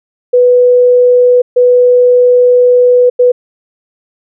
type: tone bursts at uneven times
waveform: sine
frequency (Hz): 493.9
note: B4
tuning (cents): 0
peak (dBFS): -3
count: 3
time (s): 0.33-1.42 / 1.56-3.1 / 3.19-3.32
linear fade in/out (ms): 10
effects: none